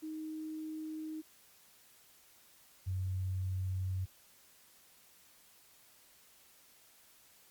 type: tone pair in turn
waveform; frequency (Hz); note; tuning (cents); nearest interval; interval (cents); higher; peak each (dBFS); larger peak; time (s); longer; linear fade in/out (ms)
sine; 312.8 / 93.43; D#4 / F#2; +9 / +17; octave + major sixth; 2092; first; -39 / -33; second; 0.02-1.22 / 2.86-4.06; neither; 20
effects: white hiss -63 dBFS RMS until 7.5 s + Opus 48 kbps